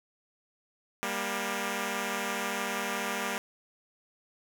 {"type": "tone pair together", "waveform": "5% pulse", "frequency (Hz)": [198.8, 237.3], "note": ["G3", "A#3"], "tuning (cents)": [25, 31], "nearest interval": "minor third", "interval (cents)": 306, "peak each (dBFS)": -22, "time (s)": [1.03, 3.38], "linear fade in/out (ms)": 0, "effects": []}